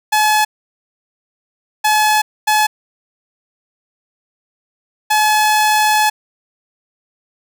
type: tone bursts at uneven times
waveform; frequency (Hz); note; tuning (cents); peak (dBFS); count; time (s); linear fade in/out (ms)
sawtooth; 854; G#5; +48; -7; 4; 0.12-0.45 / 1.84-2.22 / 2.47-2.67 / 5.1-6.1; 10
effects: none